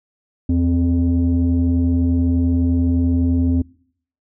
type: tone pair together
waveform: sine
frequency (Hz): 82.41 / 258.9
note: E2 / C4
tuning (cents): 0 / -18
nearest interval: octave + minor sixth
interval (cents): 1982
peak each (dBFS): -15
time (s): 0.49-3.62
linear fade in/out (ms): 5
effects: noise-tail reverb RT60 0.6 s tail -24 dB re dry + tanh soft clip ceiling -10 dBFS